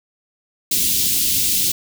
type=band-stop noise; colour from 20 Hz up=white; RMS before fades=-18 dBFS; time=0.71-1.72 s; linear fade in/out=5 ms; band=320 to 2900 Hz; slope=24 dB/octave; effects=none